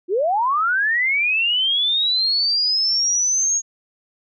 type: linear sweep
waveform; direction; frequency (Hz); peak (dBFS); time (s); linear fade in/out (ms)
sine; up; 329.6 to 6645; -16; 0.08-3.62; 50
effects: none